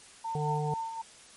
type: tone with tremolo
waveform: sine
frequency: 904 Hz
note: A5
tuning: 47 cents sharp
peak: -31 dBFS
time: 0.24-1.02 s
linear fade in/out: 10 ms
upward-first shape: sine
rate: 4 Hz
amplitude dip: 50%
type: harmonic tone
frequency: 150 Hz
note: D3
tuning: 37 cents sharp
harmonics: 1 / 3 / 5 / 6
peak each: -30 / -35 / -37 / -38 dBFS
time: 0.35-0.74 s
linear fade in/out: 2 ms
effects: white hiss -53 dBFS RMS until 1.36 s + MP3 48 kbps